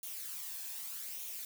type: noise with flanger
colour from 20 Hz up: blue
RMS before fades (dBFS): -43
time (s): 0.03-1.45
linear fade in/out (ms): 2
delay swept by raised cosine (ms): 0.31 to 1.19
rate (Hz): 0.83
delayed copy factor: +0.5
effects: none